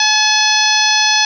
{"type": "harmonic tone", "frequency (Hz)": 856, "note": "A5", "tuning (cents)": -48, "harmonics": [1, 2, 3, 4, 5, 6, 7], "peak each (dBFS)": [-18, -18, -18, -18, -18, -18, -18], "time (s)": [0, 1.25], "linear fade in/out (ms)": 2, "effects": []}